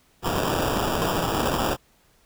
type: noise with sample-and-hold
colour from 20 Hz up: violet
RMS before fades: -24 dBFS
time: 0.22-1.77 s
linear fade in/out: 50 ms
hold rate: 2100 Hz
effects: pink hiss -61 dBFS RMS until 2.25 s